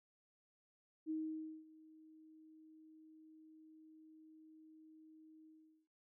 sine tone with ADSR envelope, 314.8 Hz, D#4, 20 cents sharp, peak -37 dBFS, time 1.06-5.88 s, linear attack 42 ms, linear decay 540 ms, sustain -22 dB, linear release 420 ms, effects none

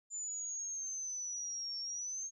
sine exponential two-way sweep, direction down then up, 7110 to 5460 to 6490 Hz, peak -38 dBFS, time 0.1-2.31 s, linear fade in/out 50 ms, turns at 1.79 s, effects none

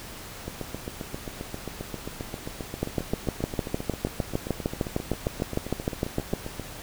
two click trains, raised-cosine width 2 ms, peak -19 / -11 dBFS, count 47 / 24, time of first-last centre 0.48-6.597 / 2.83-6.336 s, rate 7.52 / 6.56 Hz, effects pink hiss -41 dBFS RMS until 6.82 s

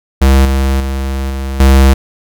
square tone with level steps, 67.1 Hz, C2, 44 cents sharp, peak -5 / -10 / -15 / -17 / -4 dBFS, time 0.21-1.94 s, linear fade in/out 10 ms, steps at 0.45 / 0.8 / 1.3 / 1.6 s, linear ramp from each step 2 ms, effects none

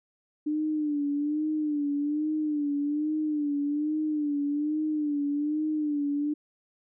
sine tone with vibrato, 297.5 Hz, D4, 22 cents sharp, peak -25 dBFS, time 0.46-6.34 s, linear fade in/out 10 ms, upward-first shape sine, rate 1.2 Hz, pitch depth 67 cents each way, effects none

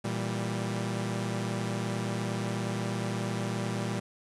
sawtooth chord, E diminished, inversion second, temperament equal, 116.54 / 164.81 / 196 Hz, Bb2 / E3 / G3, 0 / 0 / 0 cents, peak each -29 / -34 / -30 dBFS, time 0.04-4 s, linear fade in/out 10 ms, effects resampled to 24000 Hz + 9-bit

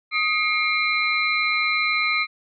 sine tone cluster, 1250 / 2148 / 2362 / 4036 Hz, D#6 / C7 / D7 / B7, +8 / +45 / +9 / +37 cents, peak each -26 / -22 / -25 / -28 dBFS, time 0.11-2.27 s, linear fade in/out 50 ms, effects none

